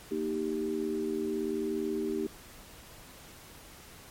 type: chord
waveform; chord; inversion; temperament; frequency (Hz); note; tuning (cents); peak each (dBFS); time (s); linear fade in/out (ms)
sine; Eb major; second; equal; 233.1 / 311.1 / 392; Bb3 / Eb4 / G4; 0 / 0 / 0; -36 / -34 / -32; 0.11-2.27; 5
effects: pink hiss -51 dBFS RMS until 4.1 s + MP3 64 kbps